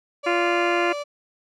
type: tone with pitch glide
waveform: 35% pulse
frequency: 576 to 581.7 Hz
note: D5 to D5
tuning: -34 to -17 cents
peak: -26 dBFS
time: 0.23-1.04 s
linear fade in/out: 20 ms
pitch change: +17 cents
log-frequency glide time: 0.39-0.46 s
type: harmonic tone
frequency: 347.4 Hz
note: F4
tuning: 9 cents flat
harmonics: 1 / 2 / 3 / 4 / 5 / 6 / 7 / 8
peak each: -23 / -26 / -28 / -29 / -30 / -31 / -31 / -32 dBFS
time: 0.26-0.93 s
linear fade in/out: 10 ms
effects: low-pass 6000 Hz 12 dB/octave